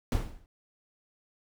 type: noise with exponential decay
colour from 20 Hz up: brown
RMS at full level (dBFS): -21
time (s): 0.12-0.46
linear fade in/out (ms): 1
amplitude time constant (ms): 72
effects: none